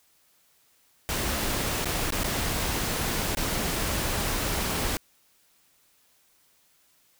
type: noise with dropouts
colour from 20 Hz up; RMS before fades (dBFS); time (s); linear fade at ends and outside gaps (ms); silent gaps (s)
pink; -28; 1.09-4.97; 0; 1.845-1.856 / 2.105-2.123 / 2.234-2.243 / 3.349-3.371
effects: white hiss -64 dBFS RMS until 7.19 s